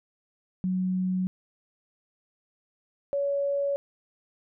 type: tone pair in turn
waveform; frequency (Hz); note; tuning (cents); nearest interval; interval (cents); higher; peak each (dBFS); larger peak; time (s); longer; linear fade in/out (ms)
sine; 185 / 562.9; F#3 / C#5; 0 / +26; octave + perfect fifth; 1926; second; -24; neither; 0.64-1.27 / 3.13-3.76; neither; 0
effects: none